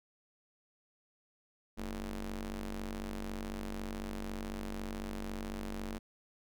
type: ring-modulated tone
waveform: sawtooth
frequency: 98 Hz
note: G2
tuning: in tune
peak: -31 dBFS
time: 1.77-5.99 s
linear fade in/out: 20 ms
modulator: 125 Hz
effects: none